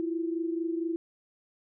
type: tone pair together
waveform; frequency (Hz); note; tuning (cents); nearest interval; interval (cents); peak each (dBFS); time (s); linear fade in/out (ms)
sine; 329.6 / 353.9; E4 / F4; 0 / +23; minor second; 123; -29 / -35; 0-0.96; 0
effects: none